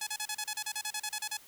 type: tone bursts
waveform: 5% pulse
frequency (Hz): 850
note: G#5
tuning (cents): +40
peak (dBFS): -21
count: 15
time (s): 0.01-1.371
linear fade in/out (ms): 5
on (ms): 59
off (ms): 34
effects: white hiss -56 dBFS RMS until 1.47 s